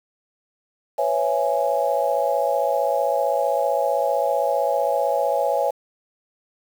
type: chord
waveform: sine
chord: C# minor seventh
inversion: third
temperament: just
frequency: 498.9 / 554.4 / 665.2 / 831.5 Hz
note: B4 / C#5 / E5 / G#5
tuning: +17 / 0 / +16 / +2 cents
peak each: -26 / -22 / -24 / -24 dBFS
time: 0.98-5.71 s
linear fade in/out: 10 ms
effects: 7-bit